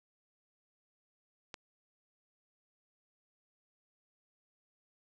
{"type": "click", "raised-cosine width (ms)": 0.2, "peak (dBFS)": -25, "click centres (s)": 1.542, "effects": ["9-bit"]}